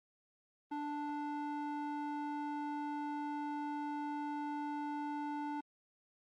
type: tone with band-pass filter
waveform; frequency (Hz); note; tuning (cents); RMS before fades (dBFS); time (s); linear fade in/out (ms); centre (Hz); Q
square; 293.7; D4; 0; -40; 0.71-5.61; 10; 660; 3
effects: Opus 24 kbps